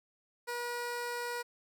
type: tone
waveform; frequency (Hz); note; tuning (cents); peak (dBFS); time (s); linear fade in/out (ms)
15% pulse; 481.4; B4; -44; -29; 0.47-1.43; 20
effects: none